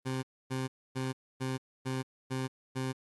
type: tone bursts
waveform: 20% pulse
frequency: 130.81 Hz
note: C3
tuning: in tune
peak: -27 dBFS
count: 7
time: 0.05-2.93 s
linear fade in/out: 20 ms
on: 180 ms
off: 270 ms
effects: AAC 32 kbps